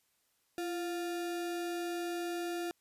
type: tone with sample-and-hold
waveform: sine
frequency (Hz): 342.4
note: F4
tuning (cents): -34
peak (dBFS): -34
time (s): 0.58-2.71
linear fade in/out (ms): 0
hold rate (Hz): 1050
effects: white hiss -75 dBFS RMS until 2.8 s + resampled to 32000 Hz